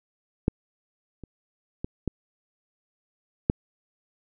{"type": "clicks", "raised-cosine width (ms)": 3, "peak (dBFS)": [-7, -27, -17, -13, -6], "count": 5, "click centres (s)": [0.481, 1.237, 1.845, 2.077, 3.499], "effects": []}